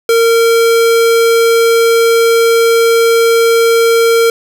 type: tone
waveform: square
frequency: 460 Hz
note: A#4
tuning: 23 cents flat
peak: -7 dBFS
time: 0.09-4.3 s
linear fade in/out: 2 ms
effects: none